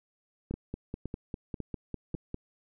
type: two click trains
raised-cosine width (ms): 3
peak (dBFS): -22 / -22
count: 4 / 10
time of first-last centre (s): 0.51-2.149 / 0.54-2.344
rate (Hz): 1.83 / 4.99
effects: none